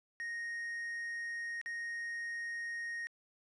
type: tone with dropouts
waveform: triangle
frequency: 1864.7 Hz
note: A#6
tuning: in tune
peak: -36 dBFS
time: 0.2-3.07 s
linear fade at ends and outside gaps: 0 ms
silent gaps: 1.614-1.66 s
effects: resampled to 24000 Hz + 13-bit